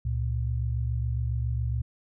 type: tone pair together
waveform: sine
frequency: 69.3 / 116.54 Hz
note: C#2 / A#2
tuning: 0 / 0 cents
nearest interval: major sixth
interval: 900 cents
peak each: -28 dBFS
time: 0.05-1.82 s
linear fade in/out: 5 ms
effects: none